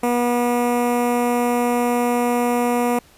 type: tone with notch filter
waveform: 15% pulse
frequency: 242 Hz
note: B3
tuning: 35 cents flat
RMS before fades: -19 dBFS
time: 0.03-2.99 s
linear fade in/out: 5 ms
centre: 4300 Hz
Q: 0.58
effects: pink hiss -51 dBFS RMS until 3.17 s + resampled to 32000 Hz